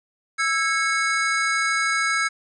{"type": "tone cluster", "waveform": "square", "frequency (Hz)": [1323, 1641, 2194], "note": ["E6", "G#6", "C#7"], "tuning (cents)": [6, -21, -18], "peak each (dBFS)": -25, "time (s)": [0.38, 2.29], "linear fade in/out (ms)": 20, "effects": ["resampled to 22050 Hz", "9-bit"]}